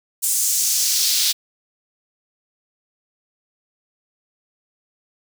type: noise with high-pass filter sweep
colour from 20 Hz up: pink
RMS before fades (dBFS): -19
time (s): 0.22-1.33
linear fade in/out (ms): 20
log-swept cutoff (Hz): 8200 to 4000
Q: 1.9
effects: none